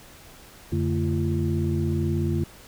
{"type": "tone cluster", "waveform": "sine", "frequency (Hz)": [88.9, 145.5, 224.2, 342.1], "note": ["F2", "D3", "A3", "F4"], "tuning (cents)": [31, -16, 33, -36], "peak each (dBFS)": [-25, -26, -29, -28], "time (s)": [0.72, 2.44], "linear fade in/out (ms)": 5, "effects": ["tanh soft clip ceiling -12 dBFS", "pink hiss -48 dBFS RMS until 2.67 s"]}